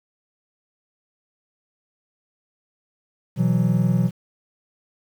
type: chord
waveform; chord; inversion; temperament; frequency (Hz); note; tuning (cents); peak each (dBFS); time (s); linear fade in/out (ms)
triangle; B suspended fourth; none; equal; 123.47 / 164.81 / 185; B2 / E3 / F#3; 0 / 0 / 0; -19; 3.36-4.11; 50
effects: 8-bit